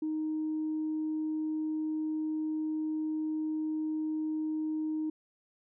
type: tone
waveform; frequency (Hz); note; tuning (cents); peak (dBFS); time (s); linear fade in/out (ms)
sine; 311.1; D#4; 0; -29; 0.02-5.1; 5
effects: tanh soft clip ceiling -26 dBFS